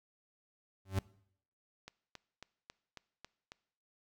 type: tone with exponential growth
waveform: 40% pulse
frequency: 96 Hz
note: G2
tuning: 36 cents flat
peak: -26 dBFS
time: 0.85-0.99 s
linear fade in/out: 5 ms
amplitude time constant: 30 ms
type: click train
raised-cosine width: 0.2 ms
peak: -30 dBFS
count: 7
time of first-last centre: 1.88-3.519 s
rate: 3.66 Hz
effects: noise-tail reverb RT60 0.7 s tail -22 dB re dry